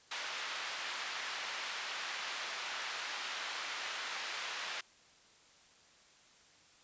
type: band-pass noise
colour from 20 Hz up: pink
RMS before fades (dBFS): -41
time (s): 0.11-4.81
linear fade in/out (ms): 5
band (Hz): 1200 to 4500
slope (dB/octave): 12
effects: white hiss -63 dBFS RMS until 6.83 s + resampled to 16000 Hz